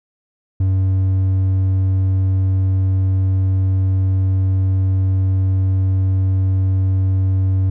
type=tone with hard clipping; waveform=sine; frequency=94.9 Hz; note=F#2; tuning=44 cents sharp; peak=-14 dBFS; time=0.6-7.7 s; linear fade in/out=5 ms; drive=3 dB; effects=none